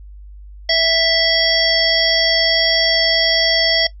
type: harmonic tone with a mistuned harmonic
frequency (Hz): 659.3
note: E5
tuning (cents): 0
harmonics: 1 / 3 / 5 / 7 / 8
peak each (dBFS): -19 / -19 / -19 / -19 / -19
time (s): 0.69-3.87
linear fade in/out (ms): 5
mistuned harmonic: 8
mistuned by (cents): +41
effects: noise-tail reverb RT60 0.1 s tail -18 dB re dry + added 50 Hz sine -34 dBFS peak until 4 s